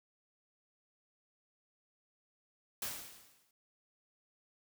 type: noise with exponential decay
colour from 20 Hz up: white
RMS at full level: -37 dBFS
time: 2.82-3.51 s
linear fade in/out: 2 ms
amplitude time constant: 150 ms
effects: none